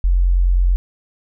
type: tone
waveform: sine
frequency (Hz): 44.61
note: F1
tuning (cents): +38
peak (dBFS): -11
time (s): 0.04-0.76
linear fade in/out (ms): 0
effects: none